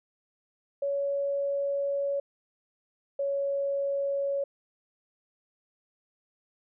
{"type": "tone pair in turn", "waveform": "sine", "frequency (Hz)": [561, 557.8], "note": ["C#5", "C#5"], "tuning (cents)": [21, 11], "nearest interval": "unison", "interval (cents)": 10, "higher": "first", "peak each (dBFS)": [-26, -26], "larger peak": "neither", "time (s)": [[0.82, 2.2], [3.19, 4.44]], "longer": "first", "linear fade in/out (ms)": 5, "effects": []}